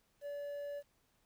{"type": "tone with quantisation", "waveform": "triangle", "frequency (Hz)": 575, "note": "D5", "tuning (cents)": -37, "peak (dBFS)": -38, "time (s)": [0.21, 0.83], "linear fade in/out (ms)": 50, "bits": 11, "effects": ["pink hiss -75 dBFS RMS until 1.25 s"]}